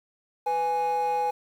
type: tone pair together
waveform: triangle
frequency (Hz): 497.6 / 830.6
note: B4 / G#5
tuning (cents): +13 / 0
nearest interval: major sixth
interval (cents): 887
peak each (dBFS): -27 / -21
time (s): 0.46-1.31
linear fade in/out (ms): 10
effects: tanh soft clip ceiling -18 dBFS + 9-bit